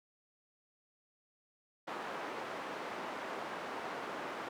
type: band-pass noise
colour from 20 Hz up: white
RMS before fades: -42 dBFS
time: 1.87-4.49 s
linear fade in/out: 10 ms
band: 280 to 1200 Hz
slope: 12 dB/octave
effects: none